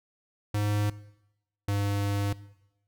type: tone pair in turn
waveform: square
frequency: 103.83 / 100.93 Hz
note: G#2 / G#2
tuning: 0 / -49 cents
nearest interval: unison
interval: 49 cents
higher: first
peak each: -26 dBFS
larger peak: neither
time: 0.54-0.9 / 1.68-2.33 s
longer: second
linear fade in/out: 5 ms
effects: noise-tail reverb RT60 0.9 s tail -19 dB re dry